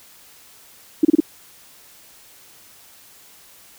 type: tone bursts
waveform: sine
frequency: 310 Hz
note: D#4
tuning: 6 cents flat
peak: -8 dBFS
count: 4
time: 1.03-1.203 s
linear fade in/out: 5 ms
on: 20 ms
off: 31 ms
effects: white hiss -48 dBFS RMS until 3.78 s